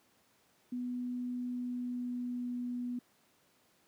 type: tone with pitch glide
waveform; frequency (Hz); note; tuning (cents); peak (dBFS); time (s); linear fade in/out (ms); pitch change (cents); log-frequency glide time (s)
sine; 247 to 245; B3 to B3; 0 to -14; -34; 0.72-2.99; 5; -14; 1.45-2.54
effects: pink hiss -69 dBFS RMS until 3.87 s + high-pass 150 Hz 12 dB/octave